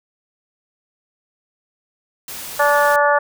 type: noise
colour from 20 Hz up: white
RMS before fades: -31 dBFS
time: 2.28-2.96 s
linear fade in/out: 2 ms
type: harmonic tone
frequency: 290 Hz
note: D4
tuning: 22 cents flat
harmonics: 2 / 3 / 4 / 5 / 6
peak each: -16 / -18 / -19 / -20 / -21 dBFS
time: 2.59-3.19 s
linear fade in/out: 10 ms
effects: none